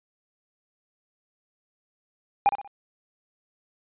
triangle tone with echo, 807 Hz, G#5, 50 cents flat, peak -13 dBFS, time 2.46-2.49 s, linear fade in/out 0 ms, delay 62 ms, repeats 3, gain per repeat -9 dB, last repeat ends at 2.676 s, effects resampled to 8000 Hz

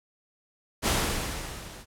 pink noise with level ramp, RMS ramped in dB -22 to -46 dBFS, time 0.82-1.86 s, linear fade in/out 50 ms, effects low-pass 12000 Hz 12 dB/octave

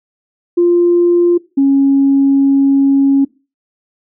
sine tone pair in turn, 348.1 / 275.1 Hz, F4 / C#4, -6 / -13 cents, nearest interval major third, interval 407 cents, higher first, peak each -6 dBFS, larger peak neither, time 0.57-1.38 / 1.57-3.25 s, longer second, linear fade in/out 10 ms, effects noise-tail reverb RT60 0.3 s tail -21 dB re dry + tanh soft clip ceiling -2 dBFS

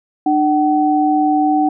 sine tone pair together, 300.4 / 757 Hz, D4 / F#5, +39 / +39 cents, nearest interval octave + major third, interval 1600 cents, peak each -14 / -14 dBFS, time 0.26-1.69 s, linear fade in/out 5 ms, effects none

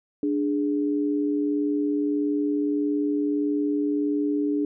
sine tone pair together, 293.7 / 415.3 Hz, D4 / G#4, 0 / 0 cents, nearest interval tritone, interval 600 cents, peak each -22 / -29 dBFS, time 0.23-4.65 s, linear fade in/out 2 ms, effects none

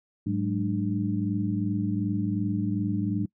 sine tone cluster, 106 / 187.2 / 209.9 / 297.6 Hz, G#2 / F#3 / G#3 / D4, +36 / +20 / +19 / +23 cents, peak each -30 dBFS, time 0.26-3.26 s, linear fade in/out 10 ms, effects noise-tail reverb RT60 0.1 s tail -25 dB re dry

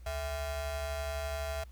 45% pulse ring-modulated tone, 365 Hz, F#4, 24 cents flat, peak -31 dBFS, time 0.06-1.64 s, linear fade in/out 5 ms, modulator 293 Hz, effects added 60 Hz sine -47 dBFS peak until 1.71 s + pink hiss -66 dBFS RMS until 1.71 s

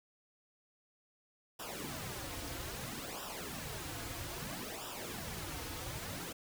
pink noise with flanger, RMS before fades -43 dBFS, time 1.59-6.33 s, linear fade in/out 10 ms, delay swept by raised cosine 0.46 to 5.16 ms, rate 0.61 Hz, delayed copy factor -0.75, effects none

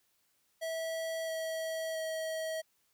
square tone with pitch steps, 651 / 645.4 / 639.8 Hz, E5 / E5 / D#5, -22 / -37 / +48 cents, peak -35 dBFS, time 0.61-2.62 s, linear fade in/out 20 ms, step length 670 ms, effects white hiss -74 dBFS RMS until 2.93 s

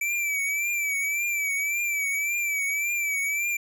square tone with vibrato, 2311 Hz, D7, 28 cents flat, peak -25 dBFS, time 0.01-3.57 s, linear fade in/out 5 ms, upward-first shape triangle, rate 1.8 Hz, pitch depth 72 cents each way, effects none

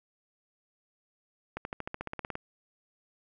accelerating click train, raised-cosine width 0.5 ms, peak -20 dBFS, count 13, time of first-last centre 1.57-2.354 s, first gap 81 ms, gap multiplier 0.96, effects none

